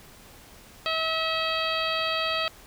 harmonic tone with a mistuned harmonic, 645 Hz, E5, 38 cents flat, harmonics 1 / 2 / 3 / 4 / 5 / 6 / 7, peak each -31 / -30 / -35 / -32 / -32 / -34 / -35 dBFS, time 0.86-2.48 s, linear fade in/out 0 ms, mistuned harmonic 7, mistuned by +17 cents, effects pink hiss -50 dBFS RMS until 2.66 s

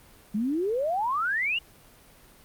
sine exponential sweep, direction up, 199.2 to 2929 Hz, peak -24 dBFS, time 0.34-1.59 s, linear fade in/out 10 ms, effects pink hiss -54 dBFS RMS until 2.44 s + Opus 32 kbps

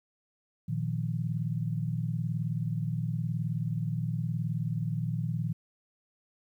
sine chord, Bb suspended fourth, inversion none, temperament equal, 116.54 / 155.56 / 174.61 Hz, Bb2 / Eb3 / F3, 0 / 0 / 0 cents, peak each -32 / -32 / -36 dBFS, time 0.68-5.53 s, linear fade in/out 10 ms, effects 11-bit

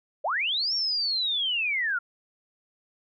sine linear two-way sweep, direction up then down, 502 to 5570 to 1364 Hz, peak -24 dBFS, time 0.24-1.99 s, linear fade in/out 10 ms, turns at 0.74 s, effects none

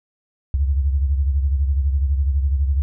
sine beating tone pair, 68.5 / 80.5 Hz, C#2 / E2, -20 / -41 cents, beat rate 12 Hz, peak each -16 / -25 dBFS, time 0.54-2.82 s, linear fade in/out 0 ms, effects none

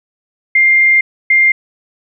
sine tone bursts at uneven times, 2107 Hz, C7, 12 cents sharp, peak -6 dBFS, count 2, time 0.55-1.01 / 1.3-1.52 s, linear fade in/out 5 ms, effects none

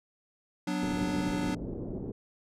square chord, B minor, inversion second, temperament equal, 185 / 246.9 / 293.7 Hz, F#3 / B3 / D4, 0 / 0 / 0 cents, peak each -34 / -38 / -33 dBFS, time 0.67-1.55 s, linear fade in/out 5 ms
white low-pass noise, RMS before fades -37 dBFS, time 0.82-2.12 s, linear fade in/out 10 ms, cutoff 410 Hz, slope 24 dB/octave
effects low-pass 9000 Hz 12 dB/octave

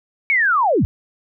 sine linear sweep, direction down, 2267 to 61.74 Hz, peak -13 dBFS, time 0.3-0.85 s, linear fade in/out 0 ms, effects none

